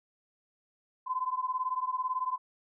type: beating tone pair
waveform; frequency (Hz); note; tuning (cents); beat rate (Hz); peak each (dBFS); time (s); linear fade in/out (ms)
sine; 1014 / 1032; B5 / C6; +45 / -24; 18; -32 / -33; 1.06-2.38; 20
effects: none